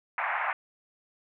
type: band-pass noise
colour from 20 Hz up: pink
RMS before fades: -30 dBFS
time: 0.18-0.53 s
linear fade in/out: 2 ms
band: 720 to 2300 Hz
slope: 48 dB/octave
effects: none